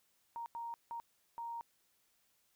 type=tone bursts at uneven times; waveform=sine; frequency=932.3 Hz; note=A#5; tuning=in tune; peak=-40 dBFS; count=4; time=0.36-0.46 / 0.55-0.74 / 0.91-1 / 1.38-1.61 s; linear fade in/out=0 ms; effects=white hiss -75 dBFS RMS until 2.55 s